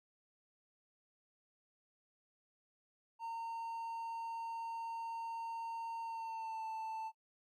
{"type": "tone with pitch glide", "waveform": "triangle", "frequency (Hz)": [916, 886.3], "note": ["A#5", "A5"], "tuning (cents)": [-31, 12], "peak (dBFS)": -38, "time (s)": [3.19, 7.12], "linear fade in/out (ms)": 50, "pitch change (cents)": -57, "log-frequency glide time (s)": [6.02, 6.66], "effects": ["noise-tail reverb RT60 0.1 s tail -20 dB re dry", "Opus 48 kbps"]}